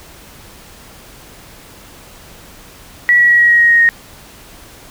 sine tone with pitch steps, 1938 / 1926.8 / 1915.7 / 1904.7 / 1893.7 / 1882.8 / 1872 / 1861.2 Hz, B6 / B6 / A#6 / A#6 / A#6 / A#6 / A#6 / A#6, -33 / -43 / +47 / +37 / +27 / +17 / +7 / -3 cents, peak -6 dBFS, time 3.09-3.89 s, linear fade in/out 0 ms, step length 100 ms, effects pink hiss -39 dBFS RMS until 4.9 s

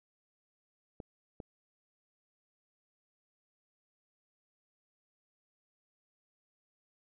clicks, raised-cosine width 2 ms, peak -29 dBFS, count 2, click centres 1.002 / 1.402 s, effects none

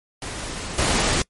pink noise with level steps, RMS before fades -31 / -20 dBFS, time 0.22-1.22 s, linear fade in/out 2 ms, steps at 0.78 s, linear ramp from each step 5 ms, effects noise-tail reverb RT60 0.1 s tail -23 dB re dry + MP3 48 kbps

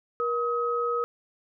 sine tone pair together, 475.7 / 1270 Hz, A#4 / D#6, +35 / +35 cents, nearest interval octave + perfect fourth, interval 1700 cents, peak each -27 dBFS, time 0.2-1.04 s, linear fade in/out 0 ms, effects none

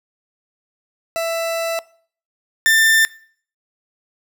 40% pulse tone pair in turn, 663 / 1787.5 Hz, E5 / A6, +10 / +27 cents, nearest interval octave + perfect fourth, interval 1717 cents, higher second, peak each -18 / -10 dBFS, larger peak second, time 1.16-1.79 / 2.66-3.05 s, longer first, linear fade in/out 0 ms, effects noise-tail reverb RT60 0.5 s tail -21 dB re dry

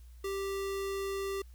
square tone, 392 Hz, G4, in tune, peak -34 dBFS, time 0.24-1.42 s, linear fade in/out 5 ms, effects added 60 Hz sine -49 dBFS peak until 1.54 s + white hiss -68 dBFS RMS until 1.54 s

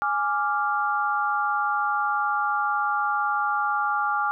sine chord, D diminished, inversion second, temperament equal with one note detuned, 830.6 / 1174.7 / 1392.9 Hz, Ab5 / D6 / F6, 0 / 0 / -5 cents, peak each -26 dBFS, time 0.02-4.31 s, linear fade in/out 0 ms, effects none

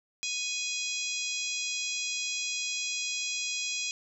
harmonic tone with a mistuned harmonic, 830.6 Hz, G#5, in tune, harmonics 3 / 4 / 5 / 6 / 7 / 8 / 9, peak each -35 / -38 / -40 / -40 / -39 / -39 / -41 dBFS, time 0.23-3.91 s, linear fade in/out 0 ms, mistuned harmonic 5, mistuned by -35 cents, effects none

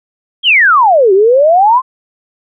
sine exponential two-way sweep, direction down then up, 3322 to 370 to 1071 Hz, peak -4 dBFS, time 0.43-1.82 s, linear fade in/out 50 ms, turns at 1.13 s, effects none

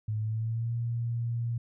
sine tone with pitch glide, 107.8 to 117.56 Hz, A2 to A#2, -35 to +15 cents, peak -28 dBFS, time 0.08-1.58 s, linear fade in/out 5 ms, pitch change +150 cents, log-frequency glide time 0.19-0.74 s, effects none

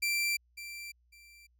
sawtooth tone with echo, 2352 Hz, D7, 2 cents sharp, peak -25 dBFS, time 0.02-0.37 s, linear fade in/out 10 ms, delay 550 ms, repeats 2, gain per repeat -13 dB, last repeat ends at 1.47 s, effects added 60 Hz sine -66 dBFS peak until 1.59 s

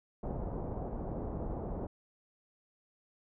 pink low-pass noise, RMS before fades -38 dBFS, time 0.23-1.87 s, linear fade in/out 5 ms, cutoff 800 Hz, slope 24 dB/octave, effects none

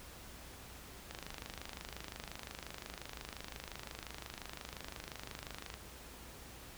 click train, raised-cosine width 0.2 ms, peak -26 dBFS, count 120, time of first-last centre 1.11-5.74 s, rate 25.7 Hz, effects added 60 Hz sine -57 dBFS peak until 6.77 s + pink hiss -53 dBFS RMS until 6.77 s

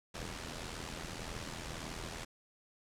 pink noise with amplitude modulation, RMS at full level -40 dBFS, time 0.14-2.25 s, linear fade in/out 10 ms, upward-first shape sine, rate 81.8 Hz, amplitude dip 65%, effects low-pass 8000 Hz 12 dB/octave

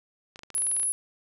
clicks, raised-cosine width 0.2 ms, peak -26 dBFS, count 12, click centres 0.359 / 0.392 / 0.434 / 0.503 / 0.544 / 0.58 / 0.62 / 0.668 / 0.715 / 0.766 / 0.798 / 0.831 s
sine tone, 10548 Hz, E9, in tune, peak -24 dBFS, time 0.55-0.92 s, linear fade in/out 0 ms
effects none

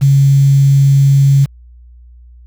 sine tone with quantisation, 138.2 Hz, C#3, 5 cents flat, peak -5 dBFS, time 0.01-1.46 s, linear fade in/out 20 ms, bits 5, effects added 60 Hz sine -36 dBFS peak until 2.46 s

